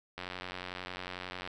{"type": "click train", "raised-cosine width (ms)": 0.3, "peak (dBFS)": -23, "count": 119, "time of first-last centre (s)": [0.18, 1.475], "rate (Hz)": 91.1, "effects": []}